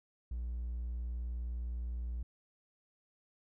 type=tone; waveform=triangle; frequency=59.7 Hz; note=A#1; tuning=42 cents sharp; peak=-33 dBFS; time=0.31-2.23 s; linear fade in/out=5 ms; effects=tanh soft clip ceiling -30 dBFS